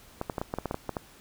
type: clicks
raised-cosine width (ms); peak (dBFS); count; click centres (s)
1; -16; 11; 0.214 / 0.298 / 0.382 / 0.415 / 0.539 / 0.586 / 0.657 / 0.711 / 0.744 / 0.893 / 0.968
effects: pink hiss -54 dBFS RMS until 1.2 s